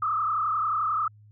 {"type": "tone with frequency modulation", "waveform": "sine", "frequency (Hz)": 1244.5, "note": "D#6", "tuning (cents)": 0, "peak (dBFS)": -23, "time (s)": [0.02, 1.08], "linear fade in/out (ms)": 5, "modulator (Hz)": 31.3, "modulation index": 2.2, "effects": ["added 105 Hz sine -50 dBFS peak until 1.31 s"]}